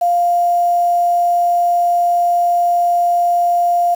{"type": "tone with quantisation", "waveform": "sine", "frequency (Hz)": 698.5, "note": "F5", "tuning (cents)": 0, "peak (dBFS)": -11, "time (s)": [0.01, 3.95], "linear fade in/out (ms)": 10, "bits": 6, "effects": []}